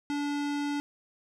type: tone with low-pass filter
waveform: square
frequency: 288.8 Hz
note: D4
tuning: 29 cents flat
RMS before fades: -31 dBFS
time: 0.1-0.8 s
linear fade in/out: 0 ms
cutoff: 6700 Hz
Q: 0.7
effects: none